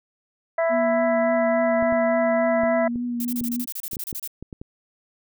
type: harmonic tone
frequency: 331 Hz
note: E4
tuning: 7 cents sharp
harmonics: 2 / 3 / 4 / 5 / 6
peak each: -19 / -31 / -33 / -35 / -31 dBFS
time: 0.58-2.88 s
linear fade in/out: 5 ms
type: tone with vibrato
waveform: sine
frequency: 240.8 Hz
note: B3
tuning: 44 cents flat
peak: -24 dBFS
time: 0.69-3.66 s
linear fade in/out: 50 ms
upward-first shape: triangle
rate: 3.5 Hz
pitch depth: 29 cents each way
type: clicks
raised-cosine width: 3 ms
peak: -23 dBFS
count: 11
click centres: 1.826 / 1.925 / 2.635 / 2.958 / 3.412 / 3.933 / 3.968 / 4.128 / 4.426 / 4.528 / 4.615 s
type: noise bursts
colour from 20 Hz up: violet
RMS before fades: -31 dBFS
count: 14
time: 3.2-4.276 s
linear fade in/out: 2 ms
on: 49 ms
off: 30 ms
effects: none